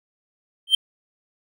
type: tone with exponential growth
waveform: triangle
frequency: 3136 Hz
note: G7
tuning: in tune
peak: -7 dBFS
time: 0.67-0.75 s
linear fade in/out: 5 ms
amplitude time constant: 16 ms
effects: none